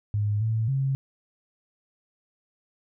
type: tone with pitch steps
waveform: sine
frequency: 104 / 111.3 / 135.3 Hz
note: G#2 / A2 / C#3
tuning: +3 / +20 / -42 cents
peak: -22 dBFS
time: 0.14-0.95 s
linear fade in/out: 0 ms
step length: 270 ms
effects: none